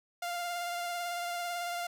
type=tone with vibrato; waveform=sawtooth; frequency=698.5 Hz; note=F5; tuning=in tune; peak=-30 dBFS; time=0.22-1.87 s; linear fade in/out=5 ms; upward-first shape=triangle; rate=18 Hz; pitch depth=24 cents each way; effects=none